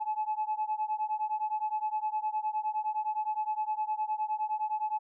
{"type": "beating tone pair", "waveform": "sine", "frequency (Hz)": [854, 863.7], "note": ["G#5", "A5"], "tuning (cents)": [48, -32], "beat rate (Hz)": 9.7, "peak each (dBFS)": [-31, -32], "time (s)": [0, 4.99], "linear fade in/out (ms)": 20, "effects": ["tanh soft clip ceiling -23 dBFS"]}